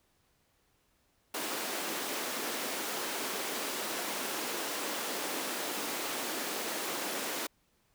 pink high-pass noise, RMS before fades -36 dBFS, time 1.34-7.47 s, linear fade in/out 5 ms, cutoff 260 Hz, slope 24 dB/octave, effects pink hiss -72 dBFS RMS until 7.94 s

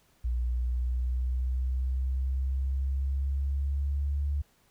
sine exponential sweep, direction up, 59.9 to 72 Hz, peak -26 dBFS, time 0.24-4.42 s, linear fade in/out 10 ms, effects pink hiss -66 dBFS RMS until 4.7 s

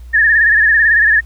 sine tone with vibrato, 1760 Hz, A6, in tune, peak -7 dBFS, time 0.13-1.21 s, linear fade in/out 20 ms, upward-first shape sine, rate 18 Hz, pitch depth 84 cents each way, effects added 60 Hz sine -30 dBFS peak until 1.25 s + pink hiss -52 dBFS RMS until 1.25 s

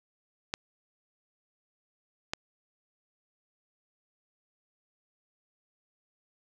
clicks, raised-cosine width 0.2 ms, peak -13 dBFS, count 2, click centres 0.539 / 2.335 s, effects none

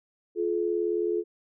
sine tone pair together, 349.2 / 428.3 Hz, F4 / A4, 0 / -47 cents, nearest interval major third, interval 353 cents, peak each -27 dBFS, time 0.35-1.24 s, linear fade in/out 50 ms, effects none

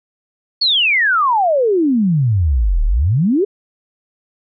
sine exponential two-way sweep, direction down then up, 4517 to 35.06 to 430.5 Hz, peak -11 dBFS, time 0.61-3.45 s, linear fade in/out 10 ms, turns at 2.84 s, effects none

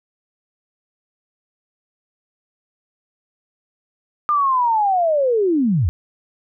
sine linear sweep, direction down, 1215 to 69 Hz, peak -14 dBFS, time 4.29-5.89 s, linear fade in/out 0 ms, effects none

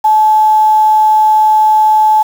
sine tone with quantisation, 862 Hz, A5, 36 cents flat, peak -5 dBFS, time 0.04-2.23 s, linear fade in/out 10 ms, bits 5, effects none

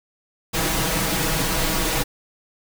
pink noise with comb filter, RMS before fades -22 dBFS, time 0.53-2.04 s, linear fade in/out 20 ms, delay 6.2 ms, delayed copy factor +0.8, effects none

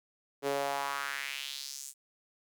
sawtooth tone with high-pass filter sweep, 140 Hz, C#3, 18 cents sharp, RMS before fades -36 dBFS, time 0.42-1.94 s, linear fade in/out 50 ms, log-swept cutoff 400 to 8300 Hz, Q 2.6, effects none

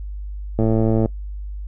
click train, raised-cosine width 2 ms, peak -6 dBFS, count 53, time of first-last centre 0.59-1.058 s, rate 111 Hz, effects noise-tail reverb RT60 0.1 s tail -22 dB re dry + added 50 Hz sine -27 dBFS peak until 1.67 s

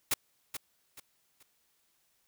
white noise with echo, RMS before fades -28 dBFS, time 0.11-0.14 s, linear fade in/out 5 ms, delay 430 ms, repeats 3, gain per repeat -10 dB, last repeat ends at 1.43 s, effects white hiss -73 dBFS RMS until 2.27 s

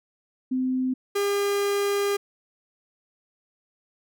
sine / 45% pulse tone pair in turn, 257.4 / 403.4 Hz, C4 / G4, -28 / +50 cents, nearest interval minor sixth, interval 778 cents, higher second, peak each -22 dBFS, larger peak neither, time 0.51-0.94 / 1.15-2.17 s, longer second, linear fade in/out 10 ms, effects none

